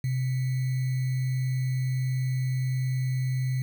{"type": "tone with sample-and-hold", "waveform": "sine", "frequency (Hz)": 129.3, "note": "C3", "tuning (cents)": -20, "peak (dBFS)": -24, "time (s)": [0.04, 3.62], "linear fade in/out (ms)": 2, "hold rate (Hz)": 2100, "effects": []}